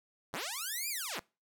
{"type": "linear two-way sweep", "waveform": "5% pulse", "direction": "up then down", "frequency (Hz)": [81.6, 2477, 81.6], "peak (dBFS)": -25, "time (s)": [0.33, 1.2], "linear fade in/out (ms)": 10, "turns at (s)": 0.89, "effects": ["noise-tail reverb RT60 0.3 s tail -24 dB re dry"]}